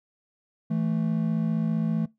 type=tone pair together; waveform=triangle; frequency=164.81 / 220 Hz; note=E3 / A3; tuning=0 / 0 cents; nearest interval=perfect fourth; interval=500 cents; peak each=-24 dBFS; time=0.7-2.06 s; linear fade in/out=10 ms; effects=noise-tail reverb RT60 0.2 s tail -22 dB re dry